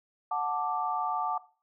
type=chord; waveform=sine; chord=D major; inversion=first; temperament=just; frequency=734.2 / 881 / 1174.7 Hz; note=F#5 / A5 / D6; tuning=-14 / +2 / 0 cents; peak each=-32 dBFS; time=0.31-1.38 s; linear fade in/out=5 ms; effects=noise-tail reverb RT60 0.4 s tail -19 dB re dry